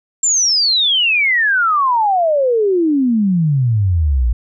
sine exponential sweep, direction down, 7459 to 55 Hz, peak -11 dBFS, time 0.23-4.33 s, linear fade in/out 5 ms, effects none

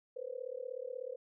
sine tone with amplitude modulation, 506 Hz, B4, 42 cents sharp, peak -35 dBFS, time 0.16-1.16 s, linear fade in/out 10 ms, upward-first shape sine, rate 36.4 Hz, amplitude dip 100%, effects none

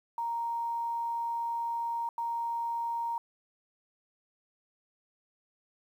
sine tone bursts at uneven times, 932.3 Hz, A#5, in tune, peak -30 dBFS, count 2, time 0.18-2.09 / 2.18-3.18 s, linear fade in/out 2 ms, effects 10-bit

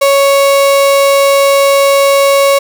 35% pulse tone, 555 Hz, C#5, 2 cents sharp, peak -4 dBFS, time 0.01-2.59 s, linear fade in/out 10 ms, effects none

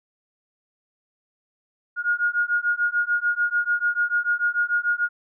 sine beating tone pair, 1428 / 1434.8 Hz, F6 / F6, +38 / +46 cents, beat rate 6.8 Hz, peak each -23 dBFS, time 1.96-5.09 s, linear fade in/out 50 ms, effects none

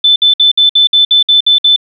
sine tone bursts, 3520 Hz, A7, in tune, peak -4 dBFS, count 10, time 0.04-1.762 s, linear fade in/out 5 ms, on 120 ms, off 58 ms, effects none

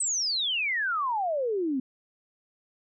sine exponential sweep, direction down, 8372 to 250.1 Hz, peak -25 dBFS, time 0-1.8 s, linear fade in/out 5 ms, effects none

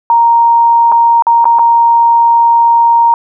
sine tone with dropouts, 932.3 Hz, A#5, in tune, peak -4 dBFS, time 0.1-3.14 s, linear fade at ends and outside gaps 1 ms, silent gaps 0.918-0.922 / 1.223-1.268 / 1.444-1.454 / 1.587-1.593 s, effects none

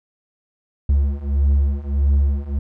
triangle beating tone pair, 69.3 / 70.9 Hz, C#2 / C#2, 0 / +40 cents, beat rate 1.6 Hz, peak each -17 / -15 dBFS, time 0.89-2.59 s, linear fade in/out 5 ms, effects none

